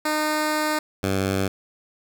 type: tone pair in turn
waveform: 10% pulse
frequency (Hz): 305.8 / 96.32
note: D#4 / G2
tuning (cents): -30 / -30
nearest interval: octave + minor sixth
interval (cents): 2000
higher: first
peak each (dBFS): -13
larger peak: neither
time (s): 0.05-0.79 / 1.03-1.48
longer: first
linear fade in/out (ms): 5
effects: none